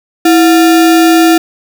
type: tone with sample-and-hold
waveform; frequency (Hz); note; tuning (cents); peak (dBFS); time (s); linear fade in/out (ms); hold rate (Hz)
sine; 328.5; E4; -6; -3; 0.25-1.38; 5; 1050
effects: none